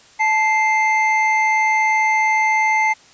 triangle tone pair together, 871.4 / 2093 Hz, A5 / C7, -17 / 0 cents, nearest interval octave + minor third, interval 1517 cents, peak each -15 / -15 dBFS, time 0.19-2.94 s, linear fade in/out 20 ms, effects white hiss -48 dBFS RMS until 3.13 s + resampled to 16000 Hz

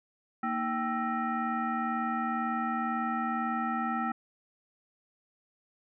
sine tone with frequency modulation, 778 Hz, G5, 13 cents flat, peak -28 dBFS, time 0.43-4.12 s, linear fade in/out 5 ms, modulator 546 Hz, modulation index 1.5, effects none

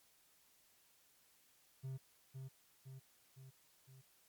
triangle tone with echo, 132.5 Hz, C3, 22 cents sharp, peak -40 dBFS, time 1.83-1.98 s, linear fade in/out 20 ms, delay 510 ms, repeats 4, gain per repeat -4 dB, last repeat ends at 4.02 s, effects white hiss -71 dBFS RMS until 4.28 s + MP3 96 kbps

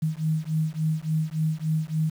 sine beating tone pair, 155.56 / 159.06 Hz, D#3 / D#3, 0 / +38 cents, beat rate 3.5 Hz, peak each -26 dBFS, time 0.02-2.1 s, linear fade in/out 10 ms, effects 8-bit

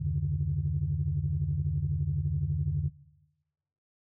sine tone cluster, 75.7 / 92.5 / 136.9 / 148.8 Hz, D#2 / F#2 / C#3 / D3, -47 / 0 / -21 / +23 cents, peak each -34 / -32 / -32 / -30 dBFS, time 0-2.9 s, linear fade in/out 20 ms, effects noise-tail reverb RT60 1.0 s tail -19 dB re dry + tanh soft clip ceiling -18 dBFS

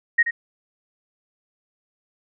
sine tone with echo, 1872 Hz, A#6, 7 cents sharp, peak -12 dBFS, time 0.18-0.23 s, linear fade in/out 10 ms, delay 80 ms, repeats 1, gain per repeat -9 dB, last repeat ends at 0.31 s, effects none

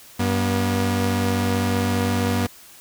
sawtooth tone pair together, 95.42 / 240.6 Hz, G2 / B3, -46 / -45 cents, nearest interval octave + major third, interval 1601 cents, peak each -18 / -18 dBFS, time 0.19-2.47 s, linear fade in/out 10 ms, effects white hiss -46 dBFS RMS until 2.8 s

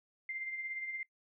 sine tone with tremolo, 2093 Hz, C7, in tune, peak -36 dBFS, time 0.29-1.03 s, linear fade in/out 2 ms, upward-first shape sine, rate 17 Hz, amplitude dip 45%, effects noise-tail reverb RT60 0.1 s tail -20 dB re dry

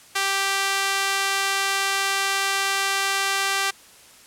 sawtooth tone with high-pass filter, 391.8 Hz, G4, 1 cent flat, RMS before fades -23 dBFS, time 0.15-3.71 s, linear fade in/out 10 ms, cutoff 1300 Hz, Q 0.76, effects white hiss -49 dBFS RMS until 4.26 s + low-pass 11000 Hz 12 dB/octave

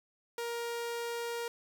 sawtooth tone, 470 Hz, A#4, 14 cents sharp, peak -31 dBFS, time 0.38-1.48 s, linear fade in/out 2 ms, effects none

